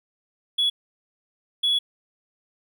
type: tone bursts at uneven times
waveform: triangle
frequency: 3381 Hz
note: G#7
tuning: 30 cents sharp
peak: -16 dBFS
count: 2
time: 0.58-0.7 / 1.63-1.79 s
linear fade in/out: 10 ms
effects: tanh soft clip ceiling -14 dBFS